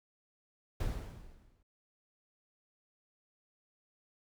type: noise with exponential decay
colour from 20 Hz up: brown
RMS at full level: -31 dBFS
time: 0.8-1.63 s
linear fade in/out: 5 ms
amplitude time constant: 180 ms
effects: none